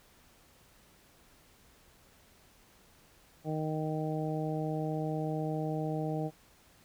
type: harmonic tone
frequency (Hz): 155.56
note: D#3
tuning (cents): 0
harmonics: 1 / 2 / 3 / 4 / 5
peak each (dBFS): -34 / -37 / -39 / -40 / -41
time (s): 3.44-6.31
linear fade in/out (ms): 50
effects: pink hiss -62 dBFS RMS until 6.84 s